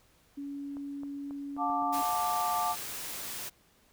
sine tone, 282.2 Hz, C#4, 31 cents sharp, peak -36 dBFS, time 0.37-2.02 s, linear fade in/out 10 ms
clicks, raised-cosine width 1 ms, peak -35 dBFS, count 9, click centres 0.769 / 1.034 / 1.309 / 1.566 / 1.7 / 1.823 / 1.992 / 2.027 / 2.092 s
sine chord, D minor, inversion first, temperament equal with one note detuned, 714.4 / 880 / 1174.7 Hz, F5 / A5 / D6, +39 / 0 / 0 cents, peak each -32 dBFS, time 1.57-2.76 s, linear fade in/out 50 ms
white noise, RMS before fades -39 dBFS, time 1.92-3.5 s, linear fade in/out 20 ms
effects pink hiss -65 dBFS RMS until 3.92 s

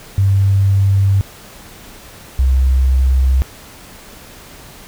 sine tone pair in turn, 98 / 65.41 Hz, G2 / C2, 0 / 0 cents, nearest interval perfect fifth, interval 700 cents, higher first, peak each -9 dBFS, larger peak neither, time 0.18-1.21 / 2.39-3.42 s, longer neither, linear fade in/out 0 ms, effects pink hiss -38 dBFS RMS until 4.87 s

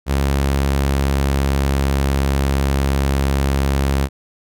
sawtooth tone with pitch glide, 69 to 68.56 Hz, C#2 to C#2, -7 to -18 cents, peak -11 dBFS, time 0.06-4.09 s, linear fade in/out 50 ms, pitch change -11 cents, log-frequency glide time 0.34-2.18 s, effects none

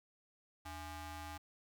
sawtooth ring-modulated tone, 374.3 Hz, F#4, 20 cents sharp, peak -38 dBFS, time 0.65-1.38 s, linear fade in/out 10 ms, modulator 454 Hz, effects 12-bit

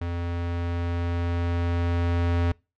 square tone with level ramp, 86.1 Hz, F2, 24 cents flat, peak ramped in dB -28 to -21 dBFS, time 0.01-2.52 s, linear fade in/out 5 ms, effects noise-tail reverb RT60 0.3 s tail -26 dB re dry + low-pass 3000 Hz 12 dB/octave

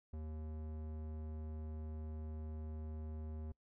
square tone with low-pass filter, 77.78 Hz, D#2, in tune, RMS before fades -45 dBFS, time 0.13-3.52 s, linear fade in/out 5 ms, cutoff 650 Hz, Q 0.53, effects noise-tail reverb RT60 0.1 s tail -25 dB re dry

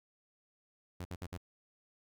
sawtooth tone bursts, 89.2 Hz, F2, 37 cents sharp, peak -36 dBFS, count 4, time 1-1.375 s, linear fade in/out 5 ms, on 51 ms, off 57 ms, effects none

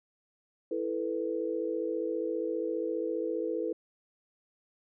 sine chord, E suspended fourth, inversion none, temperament just, 329.6 / 439.5 / 494.4 Hz, E4 / A4 / B4, 0 / -2 / +2 cents, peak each -34 dBFS, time 0.71-3.73 s, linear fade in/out 5 ms, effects none

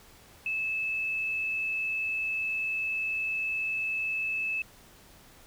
sine tone with frequency modulation, 2610 Hz, E7, 18 cents flat, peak -28 dBFS, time 0.46-4.62 s, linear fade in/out 2 ms, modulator 58.2 Hz, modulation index 0.31, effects pink hiss -55 dBFS RMS until 5.46 s

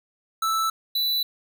square tone pair in turn, 1318.5 / 3970 Hz, E6 / B7, 0 / +8 cents, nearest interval octave + perfect fifth, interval 1908 cents, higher second, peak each -22 dBFS, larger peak neither, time 0.42-0.7 / 0.95-1.23 s, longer neither, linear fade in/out 5 ms, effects none

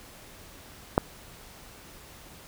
click, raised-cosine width 1 ms, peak -5 dBFS, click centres 0.979 s, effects pink hiss -49 dBFS RMS until 2.47 s

